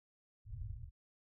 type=low-pass noise; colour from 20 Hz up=white; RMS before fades=-45 dBFS; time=0.45-0.91 s; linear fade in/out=50 ms; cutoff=120 Hz; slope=96 dB/octave; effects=none